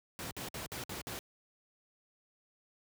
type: noise bursts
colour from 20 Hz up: pink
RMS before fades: -41 dBFS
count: 6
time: 0.19-1.19 s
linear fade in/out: 0 ms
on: 120 ms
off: 56 ms
effects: high-pass 80 Hz 12 dB/octave

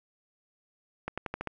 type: accelerating click train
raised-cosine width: 0.5 ms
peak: -18 dBFS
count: 6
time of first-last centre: 1.08-1.473 s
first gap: 96 ms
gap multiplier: 0.9
effects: none

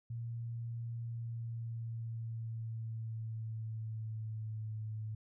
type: tone with pitch glide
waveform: sine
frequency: 116.54 to 108.74 Hz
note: A#2 to A2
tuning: 0 to -20 cents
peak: -38 dBFS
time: 0.1-5.15 s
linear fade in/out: 5 ms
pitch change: -120 cents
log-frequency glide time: 0.99-4.76 s
effects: none

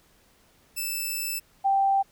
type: tone pair in turn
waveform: 5% pulse / sine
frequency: 2637 / 784 Hz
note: E7 / G5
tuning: 0 / 0 cents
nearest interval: octave + major sixth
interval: 2100 cents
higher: first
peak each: -19 dBFS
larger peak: neither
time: 0.76-1.4 / 1.64-2.03 s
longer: first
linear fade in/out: 20 ms
effects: pink hiss -61 dBFS RMS until 2.11 s

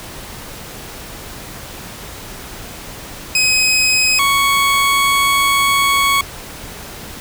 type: tone pair in turn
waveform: 20% pulse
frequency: 2527 / 1111.8 Hz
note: D#7 / C#6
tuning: +26 / +5 cents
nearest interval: octave + major second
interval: 1421 cents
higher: first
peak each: -7 dBFS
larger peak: neither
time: 3.35-4.19 / 4.19-6.21 s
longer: second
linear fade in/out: 2 ms
effects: pink hiss -32 dBFS RMS until 7.2 s

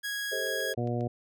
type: tone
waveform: sawtooth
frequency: 1655 Hz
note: G#6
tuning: 6 cents flat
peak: -28 dBFS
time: 0.03-0.74 s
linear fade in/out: 20 ms
type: chord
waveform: sine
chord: A half-diminished seventh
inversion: third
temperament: just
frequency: 396 / 440 / 528 / 633.6 Hz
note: G4 / A4 / C5 / Eb5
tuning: +18 / 0 / +16 / +31 cents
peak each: -38 / -37 / -35 / -39 dBFS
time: 0.31-0.75 s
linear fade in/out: 20 ms
type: click train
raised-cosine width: 0.2 ms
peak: -35 dBFS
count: 5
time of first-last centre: 0.47-1.008 s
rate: 7.43 Hz
type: harmonic tone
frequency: 120 Hz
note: B2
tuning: 49 cents flat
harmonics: 1 / 2 / 3 / 4 / 5 / 6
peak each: -31 / -34 / -36 / -37 / -38 / -39 dBFS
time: 0.77-1.08 s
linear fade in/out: 10 ms
effects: none

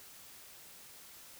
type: silence
effects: white hiss -54 dBFS RMS until 1.39 s

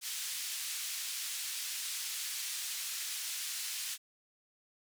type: band-pass noise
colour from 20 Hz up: white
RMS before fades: -39 dBFS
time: 0.01-3.98 s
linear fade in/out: 50 ms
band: 2300 to 9900 Hz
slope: 12 dB/octave
effects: none

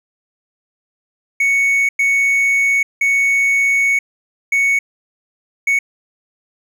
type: tone bursts at uneven times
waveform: triangle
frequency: 2221 Hz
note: C#7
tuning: 3 cents sharp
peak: -10 dBFS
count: 5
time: 1.4-1.89 / 1.99-2.83 / 3.01-3.99 / 4.52-4.79 / 5.67-5.79 s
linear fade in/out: 5 ms
effects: none

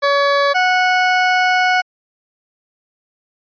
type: tone pair in turn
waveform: 20% pulse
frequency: 565 / 735.1 Hz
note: C#5 / F#5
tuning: +33 / -11 cents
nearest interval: perfect fourth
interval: 456 cents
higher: second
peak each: -7 dBFS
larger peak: neither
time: 0.02-0.54 / 0.54-1.82 s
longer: second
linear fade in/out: 20 ms
effects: resampled to 11025 Hz

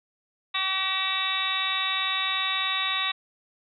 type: harmonic tone with a mistuned harmonic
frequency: 380.9 Hz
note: G4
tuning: 50 cents flat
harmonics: 2 / 3 / 4 / 5 / 6 / 7 / 8 / 9 / 10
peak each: -40 / -31 / -41 / -33 / -34 / -33 / -41 / -32 / -29 dBFS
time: 0.54-3.12 s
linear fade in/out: 10 ms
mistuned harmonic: 9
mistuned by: +41 cents
effects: none

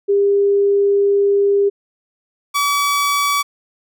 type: tone pair in turn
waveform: sine / sawtooth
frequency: 401.3 / 1142.9 Hz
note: G4 / D6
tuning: +41 / -47 cents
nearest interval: octave + tritone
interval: 1812 cents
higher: second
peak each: -11 dBFS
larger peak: neither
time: 0.08-1.7 / 2.54-3.43 s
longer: first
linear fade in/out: 20 ms
effects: none

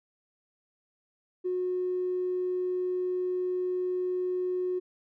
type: tone with tanh clipping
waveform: triangle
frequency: 364.3 Hz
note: F#4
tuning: 27 cents flat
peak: -27 dBFS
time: 1.44-4.8 s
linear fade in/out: 20 ms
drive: 4 dB
effects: none

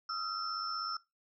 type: tone cluster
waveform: sine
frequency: 1268 / 1364 / 5330 Hz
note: D#6 / F6 / E8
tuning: +32 / -41 / +18 cents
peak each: -39 / -38 / -39 dBFS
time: 0.09-0.97 s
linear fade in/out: 5 ms
effects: noise-tail reverb RT60 0.2 s tail -19 dB re dry

